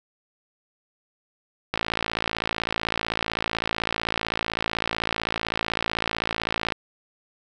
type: click train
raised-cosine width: 0.3 ms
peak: -8 dBFS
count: 279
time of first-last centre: 1.74-6.722 s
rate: 55.8 Hz
effects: none